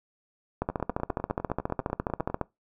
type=two click trains; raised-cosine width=1 ms; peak=-19 / -13 dBFS; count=17 / 27; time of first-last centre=0.7-2.3 / 0.62-2.413 s; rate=10 / 14.5 Hz; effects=noise-tail reverb RT60 0.2 s tail -22 dB re dry